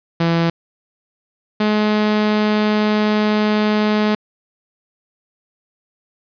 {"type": "tone pair in turn", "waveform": "sawtooth", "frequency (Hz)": [167.4, 212], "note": ["E3", "G#3"], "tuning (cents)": [27, 36], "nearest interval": "major third", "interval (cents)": 409, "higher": "second", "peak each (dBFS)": -10, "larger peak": "neither", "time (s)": [[0.2, 0.5], [1.6, 4.15]], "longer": "second", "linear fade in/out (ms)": 5, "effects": ["resampled to 11025 Hz", "7-bit"]}